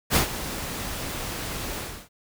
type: noise with ADSR envelope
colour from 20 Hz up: pink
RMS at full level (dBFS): -18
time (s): 0.1-2.09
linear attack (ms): 57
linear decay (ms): 110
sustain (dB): -14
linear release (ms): 320
effects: none